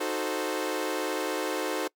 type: chord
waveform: sawtooth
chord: D# diminished seventh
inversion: none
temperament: equal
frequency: 311.1 / 370 / 440 / 523.3 Hz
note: D#4 / F#4 / A4 / C5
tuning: 0 / 0 / 0 / 0 cents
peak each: -30 dBFS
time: 0-1.88 s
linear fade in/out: 10 ms
effects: noise-tail reverb RT60 0.1 s tail -24 dB re dry